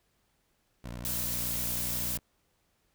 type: tone with vibrato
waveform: 15% pulse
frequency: 60 Hz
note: B1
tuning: 49 cents flat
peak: -32 dBFS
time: 0.84-2.19 s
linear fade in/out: 5 ms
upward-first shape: square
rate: 12 Hz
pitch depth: 76 cents each way
type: noise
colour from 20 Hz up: blue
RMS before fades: -33 dBFS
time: 1.05-2.17 s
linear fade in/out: 0 ms
effects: pink hiss -73 dBFS RMS until 2.94 s